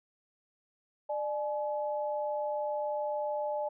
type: tone pair together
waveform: sine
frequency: 597 / 850 Hz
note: D5 / G#5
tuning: +28 / +40 cents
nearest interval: tritone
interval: 612 cents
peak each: -32 / -35 dBFS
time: 1.09-3.69 s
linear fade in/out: 10 ms
effects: none